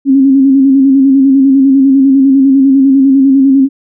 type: tone with vibrato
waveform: sine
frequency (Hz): 270.6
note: C#4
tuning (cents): -42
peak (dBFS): -3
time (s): 0.05-3.69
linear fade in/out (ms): 50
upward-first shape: square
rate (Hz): 10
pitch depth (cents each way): 37
effects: none